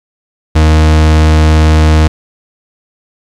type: tone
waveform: 40% pulse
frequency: 77.9 Hz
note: D#2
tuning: 3 cents sharp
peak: -3 dBFS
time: 0.55-2.08 s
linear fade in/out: 10 ms
effects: low-pass 7000 Hz 12 dB/octave + 7-bit